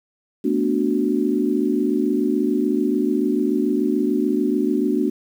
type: chord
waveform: sine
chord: B minor seventh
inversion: third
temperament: equal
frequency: 220 / 246.9 / 293.7 / 370 Hz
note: A3 / B3 / D4 / F#4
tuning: 0 / 0 / 0 / 0 cents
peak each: -24 / -23 / -21 / -23 dBFS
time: 0.44-5.1 s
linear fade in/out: 10 ms
effects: 8-bit